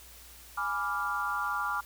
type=chord; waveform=sine; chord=G# diminished seventh; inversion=none; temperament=equal; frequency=830.6 / 987.8 / 1174.7 / 1396.9 Hz; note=G#5 / B5 / D6 / F6; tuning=0 / 0 / 0 / 0 cents; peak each=-37 / -37 / -33 / -33 dBFS; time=0.57-1.81 s; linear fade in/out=10 ms; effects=added 60 Hz sine -55 dBFS peak until 1.85 s + white hiss -52 dBFS RMS until 1.85 s